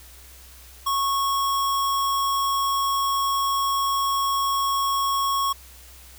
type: tone with sample-and-hold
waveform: sine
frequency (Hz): 1100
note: C#6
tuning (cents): -14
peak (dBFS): -20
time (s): 0.86-5.53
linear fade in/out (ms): 10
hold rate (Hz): 4410
effects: added 63 Hz sine -47 dBFS peak until 6.18 s + white hiss -48 dBFS RMS until 6.18 s